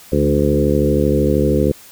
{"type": "harmonic tone with a mistuned harmonic", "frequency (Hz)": 72.9, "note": "D2", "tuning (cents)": -12, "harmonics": [1, 2, 3, 4, 5, 6, 7], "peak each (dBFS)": [-20, -20, -20, -20, -20, -20, -20], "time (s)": [0.12, 1.72], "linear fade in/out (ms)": 5, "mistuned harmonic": 3, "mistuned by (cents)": -26, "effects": ["white hiss -42 dBFS RMS until 1.91 s"]}